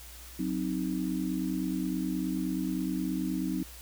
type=chord; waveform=sine; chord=C diminished; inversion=second; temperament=equal; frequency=185 / 261.6 / 311.1 Hz; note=Gb3 / C4 / Eb4; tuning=0 / 0 / 0 cents; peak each=-33 dBFS; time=0.39-3.63 s; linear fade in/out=5 ms; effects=added 60 Hz sine -48 dBFS peak until 3.81 s + white hiss -49 dBFS RMS until 3.81 s